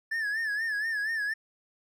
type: tone with vibrato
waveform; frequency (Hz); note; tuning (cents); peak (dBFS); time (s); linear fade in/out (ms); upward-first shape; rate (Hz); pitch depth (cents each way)
triangle; 1742; A6; -18; -26; 0.11-1.34; 10; sine; 4.2; 94
effects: none